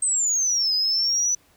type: exponential two-way sweep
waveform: sine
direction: down then up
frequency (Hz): 8372 to 4978 to 5990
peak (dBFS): -18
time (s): 0.02-1.35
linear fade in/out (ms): 5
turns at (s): 0.74
effects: tanh soft clip ceiling -15 dBFS + pink hiss -59 dBFS RMS until 1.56 s